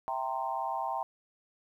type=chord; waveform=sine; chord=C dominant seventh; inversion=first; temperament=equal with one note detuned; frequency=659.3 / 784 / 922.7 / 1046.5 Hz; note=E5 / G5 / Bb5 / C6; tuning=0 / 0 / -18 / 0 cents; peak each=-39 / -35 / -35 / -38 dBFS; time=0.08-1.03 s; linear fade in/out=0 ms; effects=11-bit